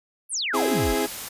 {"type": "exponential sweep", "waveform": "sine", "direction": "down", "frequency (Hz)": [11770, 33.45], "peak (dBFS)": -24, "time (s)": [0.29, 0.96], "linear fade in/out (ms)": 50}
{"type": "chord", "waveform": "30% pulse", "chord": "C augmented", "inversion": "none", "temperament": "equal", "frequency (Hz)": [261.6, 329.6, 415.3], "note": ["C4", "E4", "G#4"], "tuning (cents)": [0, 0, 0], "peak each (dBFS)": [-25, -25, -22], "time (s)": [0.53, 1.07], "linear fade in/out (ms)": 20}
{"type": "noise", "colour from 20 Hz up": "white", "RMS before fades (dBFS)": -34, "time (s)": [0.54, 1.29], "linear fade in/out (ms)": 10}
{"effects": ["resampled to 32000 Hz"]}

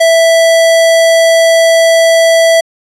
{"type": "tone", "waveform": "square", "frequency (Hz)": 659.3, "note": "E5", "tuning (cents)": 0, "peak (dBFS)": -5, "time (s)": [0, 2.61], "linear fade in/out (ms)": 10, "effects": ["low-pass 11000 Hz 12 dB/octave"]}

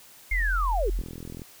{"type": "linear sweep", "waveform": "sine", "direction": "down", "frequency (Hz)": [2163, 341.6], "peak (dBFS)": -25, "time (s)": [0.31, 0.9], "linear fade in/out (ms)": 5}
{"type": "tone", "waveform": "sine", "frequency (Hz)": 43.59, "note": "F1", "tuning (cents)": -3, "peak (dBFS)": -24, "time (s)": [0.31, 1.02], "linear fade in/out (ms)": 10}
{"type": "click train", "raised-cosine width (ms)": 3, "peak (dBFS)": -26, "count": 19, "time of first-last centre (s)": [0.99, 1.419], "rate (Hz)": 42}
{"effects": ["white hiss -51 dBFS RMS until 1.6 s"]}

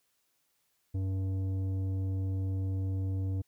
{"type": "tone with tanh clipping", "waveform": "triangle", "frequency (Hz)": 95.3, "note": "G2", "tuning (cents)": -48, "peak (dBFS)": -31, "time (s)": [0.94, 3.42], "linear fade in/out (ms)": 10, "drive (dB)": 14, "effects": ["white hiss -75 dBFS RMS until 3.47 s"]}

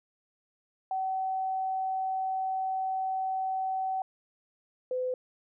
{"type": "tone pair in turn", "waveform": "sine", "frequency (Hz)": [760, 507.2], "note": ["F#5", "B4"], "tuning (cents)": [46, 46], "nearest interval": "perfect fifth", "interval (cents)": 700, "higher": "first", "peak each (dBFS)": -28, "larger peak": "neither", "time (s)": [[0.91, 4.02], [4.91, 5.14]], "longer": "first", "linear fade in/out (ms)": 2, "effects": []}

